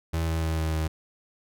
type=tone with pitch steps; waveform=35% pulse; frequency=81.8 / 81.09 / 80.39 / 79.7 / 79.01 Hz; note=E2 / E2 / E2 / D#2 / D#2; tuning=-13 / -28 / -43 / +42 / +27 cents; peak=-23 dBFS; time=0.13-0.88 s; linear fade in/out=10 ms; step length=150 ms; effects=none